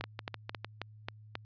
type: two click trains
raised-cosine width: 0.3 ms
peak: -20 / -21 dBFS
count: 6 / 5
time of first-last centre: 0.01-1.354 / 0.04-0.646 s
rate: 3.72 / 6.6 Hz
effects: added 107 Hz sine -51 dBFS peak until 1.45 s + resampled to 11025 Hz